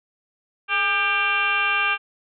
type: tone with frequency modulation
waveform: sine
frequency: 1975.5 Hz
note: B6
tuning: in tune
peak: -18 dBFS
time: 0.68-1.98 s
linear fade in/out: 50 ms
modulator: 387 Hz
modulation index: 2.5
effects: none